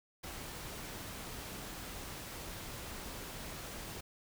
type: noise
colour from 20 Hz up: pink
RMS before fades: -45 dBFS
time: 0.23-4.01 s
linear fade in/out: 10 ms
effects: none